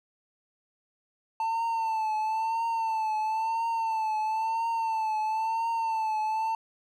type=tone with vibrato; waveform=triangle; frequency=890 Hz; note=A5; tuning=20 cents sharp; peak=-24 dBFS; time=1.4-6.55 s; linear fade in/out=2 ms; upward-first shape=triangle; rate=0.99 Hz; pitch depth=62 cents each way; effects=none